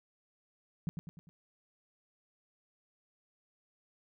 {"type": "tone with echo", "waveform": "sine", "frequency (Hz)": 164.81, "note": "E3", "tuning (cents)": 0, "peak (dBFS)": -30, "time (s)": [0.87, 0.89], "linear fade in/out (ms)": 0, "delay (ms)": 100, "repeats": 4, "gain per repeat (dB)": -6, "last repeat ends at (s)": 1.29, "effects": []}